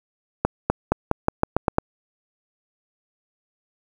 accelerating click train, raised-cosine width 1 ms, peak -3 dBFS, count 9, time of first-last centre 0.45-1.784 s, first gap 250 ms, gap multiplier 0.88, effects 7-bit

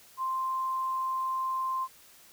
sine tone, 1046.5 Hz, C6, in tune, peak -28 dBFS, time 0.17-1.88 s, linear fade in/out 50 ms, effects white hiss -56 dBFS RMS until 2.32 s

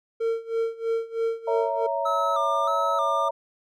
triangle tone with tremolo, 455.5 Hz, A#4, 40 cents flat, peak -19 dBFS, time 0.2-1.87 s, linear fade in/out 10 ms, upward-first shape sine, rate 3.1 Hz, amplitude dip 90%
sine chord, A# diminished, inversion first, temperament equal with one note detuned, 558.9 / 659.3 / 932.3 Hz, C#5 / E5 / A#5, +14 / 0 / 0 cents, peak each -28 dBFS, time 1.47-3.31 s, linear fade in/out 10 ms
triangle tone with vibrato, 1244.5 Hz, D#6, in tune, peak -22 dBFS, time 2.05-3.29 s, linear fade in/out 10 ms, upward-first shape square, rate 1.6 Hz, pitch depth 65 cents each way
effects none

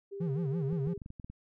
sine tone with pitch glide, 397.4 to 401.3 Hz, G4 to G4, +24 to +41 cents, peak -38 dBFS, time 0.11-0.98 s, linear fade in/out 20 ms, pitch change +17 cents, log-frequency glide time 0.54-0.64 s
triangle tone with vibrato, 152.8 Hz, D#3, 31 cents flat, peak -28 dBFS, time 0.2-0.94 s, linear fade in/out 10 ms, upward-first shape sine, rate 6 Hz, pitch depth 230 cents each way
clicks, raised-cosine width 5 ms, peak -32 dBFS, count 9, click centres 0.728 / 0.873 / 0.976 / 1.018 / 1.061 / 1.104 / 1.198 / 1.245 / 1.3 s
effects none

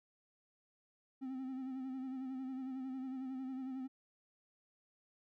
triangle tone with vibrato, 261.6 Hz, C4, in tune, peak -38 dBFS, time 1.21-3.88 s, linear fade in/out 20 ms, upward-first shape sine, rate 11 Hz, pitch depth 42 cents each way, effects none

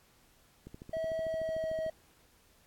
click train, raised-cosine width 3 ms, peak -33 dBFS, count 17, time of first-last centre 0.67-1.864 s, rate 13.4 Hz
triangle tone with pitch glide, 646 to 638.6 Hz, E5 to D#5, -35 to +45 cents, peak -30 dBFS, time 0.93-1.9 s, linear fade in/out 5 ms, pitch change -20 cents, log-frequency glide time 1.21-1.77 s
effects pink hiss -65 dBFS RMS until 2.66 s + AAC 64 kbps

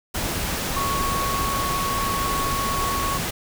sine tone in noise, 1108.7 Hz, C#6, in tune, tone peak -24 dBFS, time 0.76-3.18 s, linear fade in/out 10 ms, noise pink, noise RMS -26 dBFS, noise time 0.14-3.31 s, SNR -1 dB, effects none

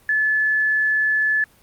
sine tone, 1728 Hz, A6, 32 cents flat, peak -16 dBFS, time 0.09-1.44 s, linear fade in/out 2 ms, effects pink hiss -54 dBFS RMS until 1.62 s + Opus 32 kbps

